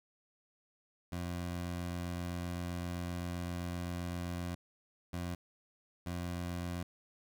20% pulse tone bursts at uneven times, 87.7 Hz, F2, 8 cents sharp, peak -32 dBFS, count 3, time 1.12-4.55 / 5.13-5.35 / 6.06-6.83 s, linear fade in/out 5 ms, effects none

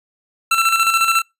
25% pulse tone with tremolo, 1342 Hz, E6, 31 cents sharp, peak -8 dBFS, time 0.51-1.22 s, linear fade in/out 5 ms, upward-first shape square, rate 14 Hz, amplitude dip 50%, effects noise-tail reverb RT60 0.2 s tail -26 dB re dry + resampled to 32000 Hz

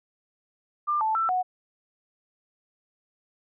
sine tone with pitch steps, 1194 / 876 / 1333 / 736 Hz, D6 / A5 / E6 / F#5, +28 / -8 / +19 / -9 cents, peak -22 dBFS, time 0.87-1.43 s, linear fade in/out 20 ms, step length 140 ms, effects none

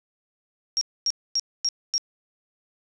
sine tone bursts, 5588 Hz, F8, in tune, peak -20 dBFS, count 5, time 0.77-1.98 s, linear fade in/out 0 ms, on 42 ms, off 250 ms, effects resampled to 22050 Hz + 9-bit

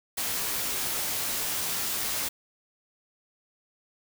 white noise with comb filter, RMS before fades -30 dBFS, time 0.17-2.29 s, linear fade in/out 10 ms, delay 15 ms, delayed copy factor -0.55, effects none

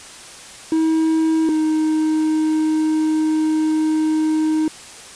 triangle tone pair in turn, 320 / 312.3 Hz, D#4 / D#4, +49 / +7 cents, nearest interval unison, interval 42 cents, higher first, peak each -12 / -13 dBFS, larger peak first, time 0.72-1.49 / 1.49-4.68 s, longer second, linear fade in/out 2 ms, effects white hiss -38 dBFS RMS until 5.15 s + resampled to 22050 Hz

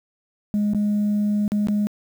sine tone with dropouts, 207.7 Hz, G#3, in tune, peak -16 dBFS, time 0.54-1.87 s, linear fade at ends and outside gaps 0 ms, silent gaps 0.735-0.747 / 1.479-1.519 / 1.671-1.685 s, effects tanh soft clip ceiling -16 dBFS + 8-bit

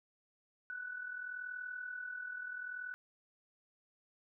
sine tone with amplitude modulation, 1486 Hz, F#6, 7 cents sharp, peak -38 dBFS, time 0.7-2.94 s, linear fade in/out 0 ms, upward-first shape sine, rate 40.7 Hz, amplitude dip 60%, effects none

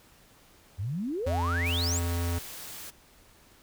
sine exponential sweep, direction up, 87.31 to 8100 Hz, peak -29 dBFS, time 0.78-2 s, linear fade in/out 20 ms
square tone, 86 Hz, F2, 26 cents flat, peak -28 dBFS, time 1.26-2.39 s, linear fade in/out 10 ms
white noise, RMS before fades -42 dBFS, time 1.65-2.91 s, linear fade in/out 20 ms
effects pink hiss -58 dBFS RMS until 3.62 s

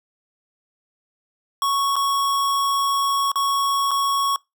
square tone with dropouts, 1108.7 Hz, C#6, in tune, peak -19 dBFS, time 1.62-4.36 s, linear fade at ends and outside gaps 1 ms, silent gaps 1.957-1.964 / 3.317-3.357 / 3.909-3.914 s, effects noise-tail reverb RT60 0.2 s tail -25 dB re dry

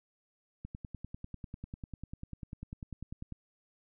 click train, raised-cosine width 5 ms, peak -29 dBFS, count 28, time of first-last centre 0.65-3.323 s, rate 10.1 Hz, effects none

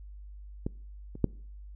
clicks, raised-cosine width 3 ms, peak -18 / -28 / -10 dBFS, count 3, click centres 0.665 / 1.154 / 1.243 s, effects noise-tail reverb RT60 0.5 s tail -24 dB re dry + added 50 Hz sine -43 dBFS peak until 1.75 s

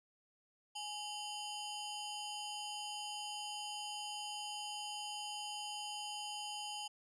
sawtooth ring-modulated tone, 1945 Hz, B6, 27 cents flat, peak -35 dBFS, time 0.75-6.88 s, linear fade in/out 10 ms, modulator 1110 Hz, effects resampled to 24000 Hz

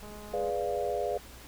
click train, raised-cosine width 1 ms, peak -35 dBFS, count 99, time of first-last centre 0.03-0.499 s, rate 209 Hz
sine chord, G# diminished seventh, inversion none, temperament equal, 415.3 / 493.9 / 587.3 / 698.5 Hz, G#4 / B4 / D5 / F5, 0 / 0 / 0 / 0 cents, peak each -34 dBFS, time 0.33-1.18 s, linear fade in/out 10 ms
effects added 60 Hz sine -50 dBFS peak until 1.47 s + pink hiss -50 dBFS RMS until 1.47 s

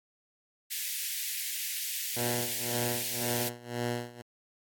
white high-pass noise, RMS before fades -34 dBFS, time 0.7-3.5 s, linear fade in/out 20 ms, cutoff 1800 Hz, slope 48 dB/octave
10% pulse tone with tremolo, 120 Hz, B2, 49 cents flat, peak -21 dBFS, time 2.16-4.22 s, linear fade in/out 10 ms, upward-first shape sine, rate 1.9 Hz, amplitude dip 90%
effects AAC 64 kbps

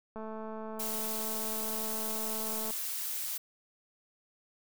click train, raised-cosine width 1 ms, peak -29 dBFS, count 559, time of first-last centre 0.16-2.708 s, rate 219 Hz
blue noise, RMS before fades -36 dBFS, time 0.79-3.38 s, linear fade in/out 10 ms
effects none

